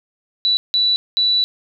sine tone bursts at uneven times, 3953 Hz, B7, 1 cent sharp, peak -13 dBFS, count 3, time 0.45-0.57 / 0.74-0.96 / 1.17-1.44 s, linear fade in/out 0 ms, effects none

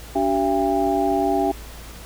sine tone cluster, 286.2 / 382.4 / 678 / 802 Hz, D4 / G4 / E5 / G5, -45 / -43 / +49 / +39 cents, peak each -23 dBFS, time 0.15-1.52 s, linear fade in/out 10 ms, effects added 56 Hz sine -38 dBFS peak until 2.05 s + pink hiss -41 dBFS RMS until 2.05 s

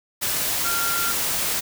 sine tone in noise, 1385 Hz, F6, 15 cents flat, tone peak -25 dBFS, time 0.64-1.13 s, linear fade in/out 20 ms, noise white, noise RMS -24 dBFS, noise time 0.21-1.61 s, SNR -4 dB, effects none

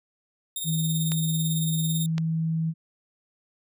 10% pulse tone with tremolo, 3680 Hz, A#7, 23 cents flat, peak -20 dBFS, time 0.56-2.06 s, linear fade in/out 2 ms, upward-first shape sine, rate 18 Hz, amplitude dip 50%
sine tone with pitch glide, 160 to 161.86 Hz, D#3 to E3, +49 to -31 cents, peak -23 dBFS, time 0.64-2.74 s, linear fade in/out 50 ms, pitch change +20 cents, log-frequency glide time 1.86-2.02 s
clicks, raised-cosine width 0.2 ms, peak -16 dBFS, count 2, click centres 1.119 / 2.181 s
effects none

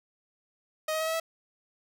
sawtooth tone with pitch steps, 625 / 631.9 / 638.9 / 645.9 / 653 Hz, D#5 / D#5 / D#5 / E5 / E5, +8 / +27 / +46 / -35 / -17 cents, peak -24 dBFS, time 0.88-1.2 s, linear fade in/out 5 ms, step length 64 ms, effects none

